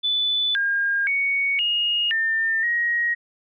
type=tone with pitch steps; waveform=sine; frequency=3487 / 1615 / 2230 / 2860 / 1801 / 1889 Hz; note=A7 / G#6 / C#7 / F7 / A6 / A#6; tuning=-16 / -49 / +10 / +41 / +40 / +22 cents; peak=-19 dBFS; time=0.03-3.15 s; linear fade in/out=20 ms; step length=520 ms; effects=none